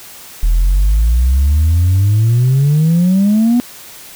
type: exponential sweep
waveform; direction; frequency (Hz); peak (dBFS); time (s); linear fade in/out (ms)
sine; up; 38.89 to 246.9; -6; 0.43-3.6; 0
effects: tanh soft clip ceiling -6 dBFS + white hiss -35 dBFS RMS until 4.15 s